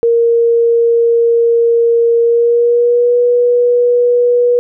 sine tone with pitch glide, 466.2 to 485.2 Hz, A#4 to B4, 0 to -31 cents, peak -7 dBFS, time 0.03-4.59 s, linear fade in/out 0 ms, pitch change +69 cents, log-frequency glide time 2.21-3.17 s, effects none

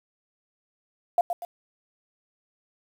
sine tone with echo, 698.5 Hz, F5, in tune, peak -16 dBFS, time 1.18-1.21 s, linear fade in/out 2 ms, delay 120 ms, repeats 2, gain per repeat -8 dB, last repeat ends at 1.45 s, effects 8-bit

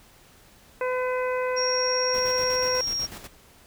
harmonic tone, 506 Hz, B4, 42 cents sharp, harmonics 1 / 2 / 3 / 4 / 5, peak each -25 / -31 / -35 / -37 / -39 dBFS, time 0.81-2.81 s, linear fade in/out 2 ms
sine tone, 5588 Hz, F8, in tune, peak -25 dBFS, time 1.56-3.07 s, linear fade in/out 20 ms
pink noise with tremolo, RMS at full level -39 dBFS, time 2.13-3.28 s, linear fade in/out 20 ms, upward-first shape square, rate 8.1 Hz, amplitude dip 55%
effects pink hiss -54 dBFS RMS until 3.66 s

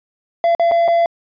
triangle tone with dropouts, 679 Hz, F5, 49 cents flat, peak -9 dBFS, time 0.44-1.06 s, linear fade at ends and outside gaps 1 ms, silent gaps 0.55-0.596 / 0.713-0.718 / 0.879-0.883 s, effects resampled to 11025 Hz

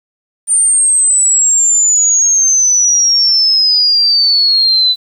sine exponential sweep, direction down, 9080 to 3976 Hz, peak -7 dBFS, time 0.47-4.96 s, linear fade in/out 50 ms, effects 7-bit

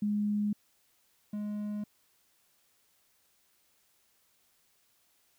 sine / triangle tone pair in turn, 207.7 / 208.5 Hz, G#3 / G#3, 0 / +7 cents, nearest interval unison, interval 7 cents, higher second, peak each -27 / -31 dBFS, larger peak first, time 0.02-0.53 / 1.33-1.84 s, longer neither, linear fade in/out 5 ms, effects white hiss -70 dBFS RMS until 5.38 s

